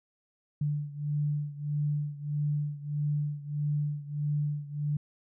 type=beating tone pair; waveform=sine; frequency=146.83 / 148.43 Hz; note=D3 / D3; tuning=0 / +19 cents; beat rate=1.6 Hz; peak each=-30 / -33 dBFS; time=0.61-4.97 s; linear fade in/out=5 ms; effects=none